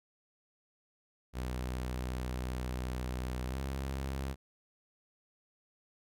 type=tone with pitch glide; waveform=sawtooth; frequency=62.7 to 67.2 Hz; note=B1 to C2; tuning=+27 to +47 cents; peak=-31 dBFS; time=1.33-4.36 s; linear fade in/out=50 ms; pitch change=+120 cents; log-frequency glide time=3.47-3.59 s; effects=none